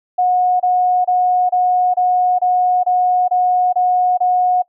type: tone bursts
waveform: sine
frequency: 727 Hz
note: F#5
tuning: 31 cents flat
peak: -11 dBFS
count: 10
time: 0.18-4.623 s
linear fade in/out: 10 ms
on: 420 ms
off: 27 ms
effects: noise-tail reverb RT60 0.1 s tail -22 dB re dry